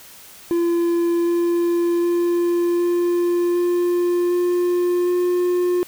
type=tone with pitch steps; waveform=triangle; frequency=341.8 / 344.2 / 346.6 / 349 / 351.4 / 353.9 / 356.3 Hz; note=F4 / F4 / F4 / F4 / F4 / F4 / F4; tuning=-37 / -25 / -13 / -1 / +11 / +23 / +35 cents; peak=-14 dBFS; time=0.51-5.83 s; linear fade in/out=0 ms; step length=760 ms; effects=white hiss -43 dBFS RMS until 5.87 s